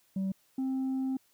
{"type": "tone pair in turn", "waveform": "sine", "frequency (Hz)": [192, 263.6], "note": ["G3", "C4"], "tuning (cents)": [-36, 13], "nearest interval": "perfect fourth", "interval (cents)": 549, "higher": "second", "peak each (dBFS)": -26, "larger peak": "neither", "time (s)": [[0.16, 0.32], [0.58, 1.17]], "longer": "second", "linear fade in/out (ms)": 5, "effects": ["tanh soft clip ceiling -28 dBFS", "white hiss -68 dBFS RMS until 1.33 s"]}